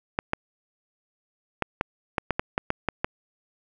clicks, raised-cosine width 0.5 ms, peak -8 dBFS, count 11, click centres 0.189 / 0.334 / 1.623 / 1.811 / 2.182 / 2.307 / 2.395 / 2.579 / 2.704 / 2.887 / 3.045 s, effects none

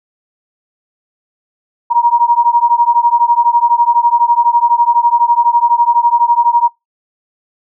sine beating tone pair, 942 / 954 Hz, A#5 / A#5, +18 / +40 cents, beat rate 12 Hz, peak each -10 dBFS, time 1.9-6.69 s, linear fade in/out 20 ms, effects noise-tail reverb RT60 0.2 s tail -24 dB re dry

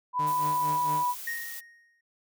sine tone with pitch glide, 994 to 982 Hz, B5 to B5, +11 to -10 cents, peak -24 dBFS, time 0.13-1.15 s, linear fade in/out 50 ms, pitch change -21 cents, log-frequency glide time 0.46-0.75 s
sawtooth tone with tremolo, 151.4 Hz, D#3, 47 cents flat, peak -30 dBFS, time 0.19-1.04 s, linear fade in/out 5 ms, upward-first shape sine, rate 4.4 Hz, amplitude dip 80%
blue noise, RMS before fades -40 dBFS, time 0.26-1.61 s, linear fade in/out 20 ms
triangle tone with exponential decay, 1864.7 Hz, A#6, in tune, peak -27 dBFS, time 1.27-2.01 s, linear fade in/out 5 ms, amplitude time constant 160 ms
effects none

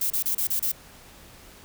violet noise bursts, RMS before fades -25 dBFS, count 6, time 0.01-0.718 s, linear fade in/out 5 ms, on 93 ms, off 30 ms, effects pink hiss -49 dBFS RMS until 1.64 s

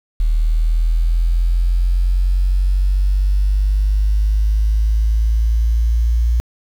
sine linear sweep, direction up, 38.89 to 58.27 Hz, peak -11 dBFS, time 0.2-6.4 s, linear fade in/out 0 ms, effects tanh soft clip ceiling -7 dBFS + 7-bit

